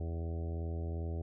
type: harmonic tone with a mistuned harmonic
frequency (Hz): 82.6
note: E2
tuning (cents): +4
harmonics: 1 / 2 / 3 / 4 / 5 / 6 / 7 / 8 / 9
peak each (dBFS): -35 / -46 / -50 / -48 / -48 / -56 / -53 / -56 / -57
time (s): 0-1.22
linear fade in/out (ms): 5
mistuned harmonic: 9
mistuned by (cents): +22
effects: none